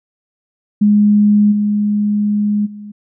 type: tone with level steps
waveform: sine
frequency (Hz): 207.7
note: G#3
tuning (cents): 0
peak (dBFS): -7 / -12 / -28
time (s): 0.81-2.92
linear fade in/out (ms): 10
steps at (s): 1.51 / 2.65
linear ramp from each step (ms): 20
effects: none